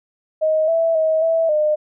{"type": "tone with pitch steps", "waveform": "sine", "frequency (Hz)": [627, 659, 635, 655, 607], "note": ["D#5", "E5", "D#5", "E5", "D#5"], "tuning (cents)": [13, -1, 35, -11, -43], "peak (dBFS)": -14, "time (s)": [0.41, 1.76], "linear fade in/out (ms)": 20, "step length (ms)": 270, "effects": []}